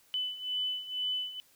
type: beating tone pair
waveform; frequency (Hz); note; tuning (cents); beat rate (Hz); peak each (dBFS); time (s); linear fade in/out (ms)
sine; 3000 / 3002.1; F#7 / F#7; +23 / +24; 2.1; -37 / -33; 0.14-1.4; 0
effects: white hiss -64 dBFS RMS until 1.55 s